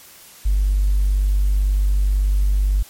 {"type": "tone with tanh clipping", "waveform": "triangle", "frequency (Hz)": 49, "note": "G1", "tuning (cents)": 0, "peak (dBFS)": -13, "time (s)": [0.45, 2.83], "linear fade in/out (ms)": 10, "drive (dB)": 1, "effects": ["white hiss -44 dBFS RMS until 2.89 s", "MP3 64 kbps"]}